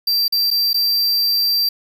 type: tone with dropouts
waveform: square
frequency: 4699 Hz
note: D8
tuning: in tune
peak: -15 dBFS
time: 0.07-1.69 s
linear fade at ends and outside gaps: 5 ms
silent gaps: 0.281-0.323 / 0.505-0.511 / 0.732-0.742 s
effects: 7-bit